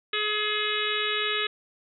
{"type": "harmonic tone", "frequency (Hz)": 422.9, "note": "G#4", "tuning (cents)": 31, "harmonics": [1, 3, 4, 5, 6, 7, 8, 9], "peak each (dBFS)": [-33, -33, -33, -33, -33, -33, -33, -33], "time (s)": [0.13, 1.47], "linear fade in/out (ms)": 5, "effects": []}